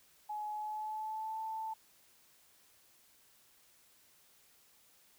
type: tone with pitch glide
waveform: sine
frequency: 845 to 882.4 Hz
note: G#5 to A5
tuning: +30 to +5 cents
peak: -37 dBFS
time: 0.29-1.74 s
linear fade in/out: 10 ms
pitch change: +75 cents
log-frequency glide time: 0.49-1.4 s
effects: white hiss -66 dBFS RMS until 5.18 s